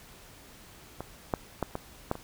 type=clicks; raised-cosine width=1 ms; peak=-21 / -12 / -14 / -18 / -13 / -25 dBFS; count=6; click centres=1.006 / 1.338 / 1.627 / 1.754 / 2.114 / 2.154 s; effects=pink hiss -52 dBFS RMS until 2.23 s